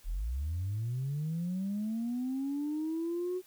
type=linear sweep; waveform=sine; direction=up; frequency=34.65 to 370.9 Hz; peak=-30 dBFS; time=0.04-3.42 s; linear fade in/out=50 ms; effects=tanh soft clip ceiling -28 dBFS + white hiss -61 dBFS RMS until 3.46 s